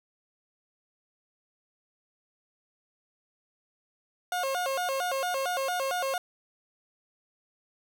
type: tone with vibrato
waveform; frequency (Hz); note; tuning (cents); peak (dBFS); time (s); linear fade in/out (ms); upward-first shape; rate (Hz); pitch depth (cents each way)
30% pulse; 622.3; D#5; 0; -25; 4.32-6.18; 2; square; 4.4; 250
effects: none